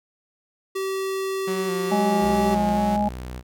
square tone with pitch glide, 384.7 to 388.3 Hz, G4 to G4, -33 to -16 cents, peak -25 dBFS, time 0.75-2.55 s, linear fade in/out 10 ms, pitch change +17 cents, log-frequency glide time 1.8-2.02 s
sawtooth tone with vibrato, 183.1 Hz, F#3, 18 cents flat, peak -24 dBFS, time 1.47-2.97 s, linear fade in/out 10 ms, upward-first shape square, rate 2.3 Hz, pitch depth 33 cents each way
harmonic tone, 207.7 Hz, G#3, in tune, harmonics 1 / 3 / 4, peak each -22 / -27 / -23 dBFS, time 1.91-3.09 s, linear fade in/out 10 ms
sawtooth tone, 62.4 Hz, B1, 19 cents sharp, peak -28 dBFS, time 2.2-3.43 s, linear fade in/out 50 ms
effects none

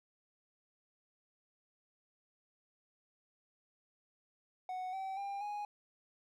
triangle tone with pitch steps, 740 / 768.3 / 797.7 / 828.2 Hz, F#5 / G5 / G5 / G#5, 0 / -35 / +30 / -5 cents, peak -36 dBFS, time 4.69-5.65 s, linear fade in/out 2 ms, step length 240 ms, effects none

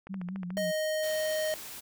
click train, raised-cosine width 0.5 ms, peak -29 dBFS, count 8, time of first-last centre 0.07-0.577 s, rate 13.8 Hz
sine tone with vibrato, 185 Hz, F#3, in tune, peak -34 dBFS, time 0.09-0.72 s, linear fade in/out 20 ms, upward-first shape sine, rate 4.6 Hz, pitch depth 87 cents each way
square tone, 622.3 Hz, D#5, in tune, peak -29 dBFS, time 0.57-1.54 s, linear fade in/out 0 ms
white noise, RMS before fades -43 dBFS, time 1.02-1.81 s, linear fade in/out 20 ms
effects none

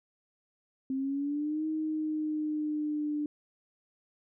sine exponential two-way sweep, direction up then down, 262.9 to 313.9 to 296.3 Hz, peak -29 dBFS, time 0.9-3.26 s, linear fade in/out 2 ms, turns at 1.66 s, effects none

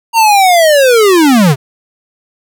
square linear sweep, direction down, 932.3 to 123.8 Hz, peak -5 dBFS, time 0.13-1.56 s, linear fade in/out 50 ms, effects none

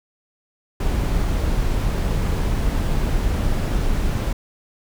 brown noise, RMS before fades -20 dBFS, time 0.8-4.33 s, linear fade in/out 5 ms, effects none

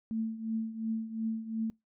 sine tone with tremolo, 223 Hz, A3, 23 cents sharp, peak -28 dBFS, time 0.11-1.7 s, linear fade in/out 0 ms, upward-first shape triangle, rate 2.8 Hz, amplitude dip 80%, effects noise-tail reverb RT60 0.2 s tail -26 dB re dry

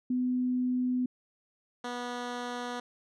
sine / 10% pulse tone pair in turn, 251 / 244.1 Hz, B3 / B3, +28 / -20 cents, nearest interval unison, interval 48 cents, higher first, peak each -26 dBFS, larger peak neither, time 0.1-1.06 / 1.84-2.8 s, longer neither, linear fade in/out 5 ms, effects low-pass 6000 Hz 12 dB/octave

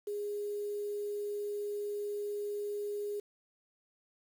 sine tone with quantisation, 412.2 Hz, G#4, 13 cents flat, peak -34 dBFS, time 0.07-3.2 s, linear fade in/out 5 ms, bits 9, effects none

